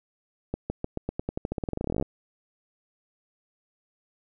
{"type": "accelerating click train", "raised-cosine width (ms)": 2, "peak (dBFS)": -15, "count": 26, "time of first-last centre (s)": [0.54, 2.025], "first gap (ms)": 160, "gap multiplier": 0.9, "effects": []}